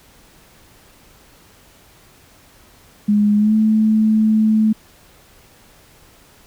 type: tone with pitch glide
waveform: sine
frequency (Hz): 207.7 to 217.4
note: G#3 to A3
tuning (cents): 0 to -21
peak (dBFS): -11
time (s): 3.08-4.73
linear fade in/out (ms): 10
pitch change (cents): +79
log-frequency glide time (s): 3.37-3.54
effects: pink hiss -49 dBFS RMS until 6.46 s